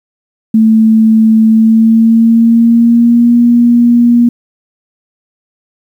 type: tone with pitch glide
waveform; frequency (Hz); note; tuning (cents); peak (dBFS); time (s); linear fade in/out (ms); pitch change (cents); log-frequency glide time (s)
sine; 221.1 to 238.3; A3 to A#3; +9 to +38; -3; 0.54-4.29; 5; +129; 1.48-3.35
effects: 7-bit